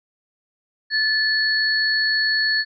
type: tone pair together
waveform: sine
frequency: 1743 / 4392 Hz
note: A6 / C#8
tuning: -17 / -17 cents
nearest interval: octave + major third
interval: 1600 cents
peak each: -19 / -21 dBFS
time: 0.9-2.65 s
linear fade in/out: 50 ms
effects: none